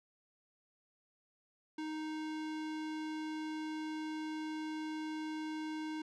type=tone; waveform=square; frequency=311.1 Hz; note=D#4; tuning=in tune; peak=-39 dBFS; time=1.78-6.02 s; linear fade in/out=5 ms; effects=low-pass 5000 Hz 12 dB/octave